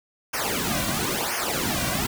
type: noise with flanger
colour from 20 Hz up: pink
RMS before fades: -26 dBFS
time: 0.33-2.07 s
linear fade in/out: 10 ms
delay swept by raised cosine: 0.25 to 2.35 ms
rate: 0.98 Hz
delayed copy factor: -1
effects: none